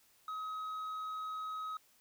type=tone with tanh clipping; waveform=sine; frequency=1270 Hz; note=D#6; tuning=35 cents sharp; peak=-39 dBFS; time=0.28-1.77 s; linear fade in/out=2 ms; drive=4 dB; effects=white hiss -68 dBFS RMS until 2 s